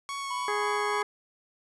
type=tone with vibrato; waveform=sawtooth; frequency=1108.7 Hz; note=C#6; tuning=in tune; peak=-29 dBFS; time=0.09-1.02 s; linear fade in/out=0 ms; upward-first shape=sine; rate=3.6 Hz; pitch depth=12 cents each way
type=tone with tremolo; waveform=triangle; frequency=992 Hz; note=B5; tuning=7 cents sharp; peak=-30 dBFS; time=0.3-1.03 s; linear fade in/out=10 ms; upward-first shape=square; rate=3.2 Hz; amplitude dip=25%
type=harmonic tone; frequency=415.3 Hz; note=G#4; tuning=in tune; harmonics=1 / 2 / 3 / 4 / 5; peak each=-31 / -34 / -35 / -36 / -38 dBFS; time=0.48-1.03 s; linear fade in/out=2 ms
effects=resampled to 24000 Hz + 9-bit